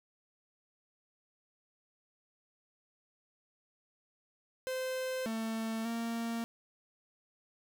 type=tone with pitch steps; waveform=45% pulse; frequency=517 / 223.6 / 230.8 Hz; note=C5 / A3 / A#3; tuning=-21 / +28 / -17 cents; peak=-34 dBFS; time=4.67-6.44 s; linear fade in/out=0 ms; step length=590 ms; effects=none